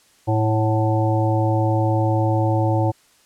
harmonic tone with a mistuned harmonic, 110 Hz, A2, in tune, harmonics 1 / 3 / 5 / 7 / 8, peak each -18 / -23 / -25 / -26 / -27 dBFS, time 0.27-2.92 s, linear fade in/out 20 ms, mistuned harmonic 7, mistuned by -44 cents, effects white hiss -56 dBFS RMS until 3.25 s + low-pass 10000 Hz 12 dB/octave

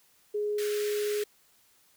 sine tone, 417 Hz, G#4, 7 cents sharp, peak -27 dBFS, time 0.34-1.24 s, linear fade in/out 10 ms
pink high-pass noise, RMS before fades -40 dBFS, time 0.58-1.24 s, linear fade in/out 5 ms, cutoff 1400 Hz, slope 48 dB/octave
effects white hiss -64 dBFS RMS until 1.96 s

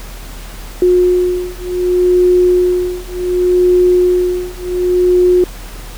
sine beating tone pair, 360 / 360.67 Hz, F#4 / F#4, -47 / -44 cents, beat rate 0.67 Hz, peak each -12 dBFS, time 0.82-5.44 s, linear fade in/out 2 ms, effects added 40 Hz sine -27 dBFS peak until 5.97 s + pink hiss -34 dBFS RMS until 5.97 s

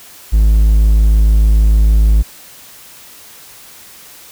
triangle tone, 53.3 Hz, G#1, 46 cents sharp, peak -4 dBFS, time 0.32-2.23 s, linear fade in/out 20 ms, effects white hiss -38 dBFS RMS until 4.31 s

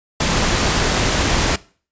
pink noise, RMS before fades -17 dBFS, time 0.2-1.56 s, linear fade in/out 5 ms, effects noise-tail reverb RT60 0.4 s tail -20 dB re dry + resampled to 16000 Hz

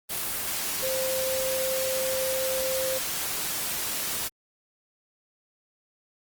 sine tone in noise, 523.3 Hz, C5, in tune, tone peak -27 dBFS, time 0.82-2.99 s, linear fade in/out 20 ms, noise white, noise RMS -30 dBFS, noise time 0.09-4.29 s, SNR 0 dB, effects Opus 24 kbps

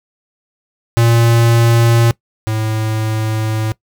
square tone pair in turn, 116.54 / 109.52 Hz, A#2 / A2, 0 / -8 cents, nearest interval minor second, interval 108 cents, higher first, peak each -9 / -16 dBFS, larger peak first, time 0.97-2.11 / 2.47-3.72 s, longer second, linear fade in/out 0 ms, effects noise-tail reverb RT60 0.1 s tail -21 dB re dry

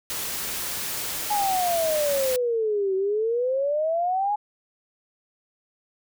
white noise, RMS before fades -30 dBFS, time 0.1-2.36 s, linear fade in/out 0 ms
sine exponential two-way sweep, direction down then up, 845 to 376.5 to 845 Hz, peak -21 dBFS, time 1.3-4.36 s, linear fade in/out 10 ms, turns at 2.95 s
effects none

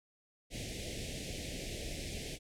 pink band-stop noise, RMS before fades -41 dBFS, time 0.5-2.39 s, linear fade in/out 50 ms, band 660 to 2000 Hz, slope 48 dB/octave, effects low-pass 9000 Hz 12 dB/octave

